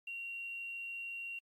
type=tone with quantisation; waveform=sine; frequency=2753 Hz; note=F7; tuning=25 cents flat; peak=-40 dBFS; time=0.07-1.39 s; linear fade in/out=5 ms; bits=11; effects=AAC 48 kbps